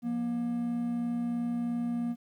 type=tone pair together; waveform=triangle; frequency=174.61 / 237.6 Hz; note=F3 / A#3; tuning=0 / +33 cents; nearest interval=perfect fourth; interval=533 cents; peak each=-38 / -27 dBFS; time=0.02-2.16 s; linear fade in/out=50 ms; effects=11-bit